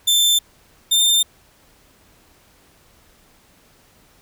sawtooth tone pair in turn, 3551 / 3605 Hz, A7 / A7, +15 / +41 cents, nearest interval unison, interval 26 cents, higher second, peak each -10 dBFS, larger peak neither, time 0.07-0.39 / 0.91-1.23 s, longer neither, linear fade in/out 10 ms, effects pink hiss -54 dBFS RMS until 4.21 s

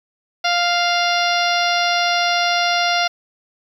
harmonic tone, 698.5 Hz, F5, in tune, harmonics 1 / 2 / 3 / 4 / 5 / 6 / 7 / 8, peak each -19 / -22 / -24 / -25 / -26 / -27 / -27 / -28 dBFS, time 0.44-3.08 s, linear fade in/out 10 ms, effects 8-bit

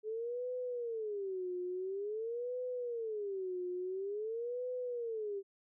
sine tone with vibrato, 424.5 Hz, G#4, 38 cents sharp, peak -36 dBFS, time 0.03-5.43 s, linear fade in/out 50 ms, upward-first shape sine, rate 0.48 Hz, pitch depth 290 cents each way, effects none

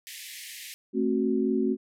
pink band-pass noise, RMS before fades -42 dBFS, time 0.07-0.74 s, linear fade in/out 0 ms, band 1800 to 15000 Hz, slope 96 dB/octave
sine chord, F# diminished, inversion first, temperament just, 222 / 266.4 / 370 Hz, A3 / C4 / F#4, +16 / +31 / 0 cents, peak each -27 dBFS, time 0.93-1.77 s, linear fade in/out 50 ms
effects none

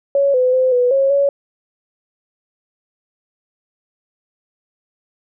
sine tone with pitch steps, 558 / 506 / 515 / 493.3 / 544 / 561 Hz, C#5 / B4 / C5 / B4 / C#5 / C#5, +11 / +42 / -28 / -2 / -33 / +21 cents, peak -11 dBFS, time 0.15-1.29 s, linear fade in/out 2 ms, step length 190 ms, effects none

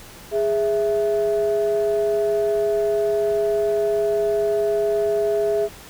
sine tone pair together, 413.9 / 659.3 Hz, G#4 / E5, -6 / 0 cents, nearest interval minor sixth, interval 806 cents, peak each -18 / -21 dBFS, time 0.31-5.69 s, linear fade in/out 50 ms, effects tanh soft clip ceiling -12 dBFS + pink hiss -42 dBFS RMS until 5.89 s

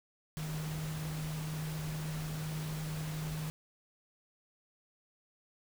sine tone in noise, 155.2 Hz, D#3, 4 cents flat, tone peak -36 dBFS, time 0.37-3.5 s, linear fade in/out 0 ms, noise pink, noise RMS -45 dBFS, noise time 0.37-3.5 s, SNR +6 dB, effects none

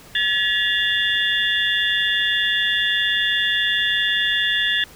sine tone cluster, 1712 / 1913 / 2814 / 3294 / 3495 Hz, A6 / A#6 / F7 / G#7 / A7, -48 / +44 / +12 / -15 / -12 cents, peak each -21 / -26 / -26 / -28 / -22 dBFS, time 0.15-4.84 s, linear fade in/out 2 ms, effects pink hiss -45 dBFS RMS until 4.95 s

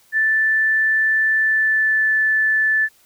sine tone with pitch glide, 1760 to 1748.9 Hz, A6 to A6, 0 to -11 cents, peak -14 dBFS, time 0.12-2.89 s, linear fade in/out 50 ms, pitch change -11 cents, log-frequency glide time 1.37-2.09 s, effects white hiss -55 dBFS RMS until 3.05 s

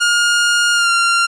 sawtooth tone with pitch glide, 1421 to 1384.5 Hz, F6 to F6, +30 to -15 cents, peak -8 dBFS, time 0-1.27 s, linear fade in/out 20 ms, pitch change -45 cents, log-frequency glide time 0.73-0.9 s, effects resampled to 22050 Hz

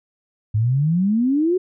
sine exponential sweep, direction up, 102.7 to 379 Hz, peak -15 dBFS, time 0.54-1.58 s, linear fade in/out 10 ms, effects none

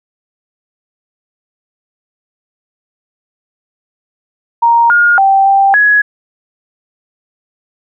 sine tone with pitch steps, 934 / 1424 / 780 / 786 / 1677 Hz, A#5 / F6 / G5 / G5 / G#6, +3 / +33 / -9 / +4 / +16 cents, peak -5 dBFS, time 4.62-6.02 s, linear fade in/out 10 ms, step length 280 ms, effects none

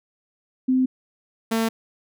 sine / sawtooth tone pair in turn, 258 / 225 Hz, C4 / A3, -24 / +39 cents, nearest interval major second, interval 237 cents, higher first, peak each -16 dBFS, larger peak neither, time 0.68-0.86 / 1.51-1.69 s, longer neither, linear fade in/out 10 ms, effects none

